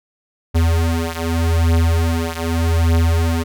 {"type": "beating tone pair", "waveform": "square", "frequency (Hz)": [82.41, 83.24], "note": ["E2", "E2"], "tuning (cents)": [0, 17], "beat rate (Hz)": 0.83, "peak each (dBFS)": [-17, -19], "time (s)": [0.54, 3.44], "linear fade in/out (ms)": 20, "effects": []}